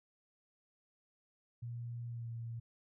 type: tone with pitch glide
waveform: sine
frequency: 118.7 to 115.92 Hz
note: A#2 to A#2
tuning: +32 to -9 cents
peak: -40 dBFS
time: 1.62-2.6 s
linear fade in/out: 10 ms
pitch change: -41 cents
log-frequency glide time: 2.08-2.29 s
effects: none